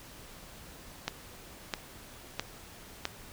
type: click train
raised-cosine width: 0.2 ms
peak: -13 dBFS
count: 4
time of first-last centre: 1.08-3.054 s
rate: 1.52 Hz
effects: pink hiss -50 dBFS RMS until 3.32 s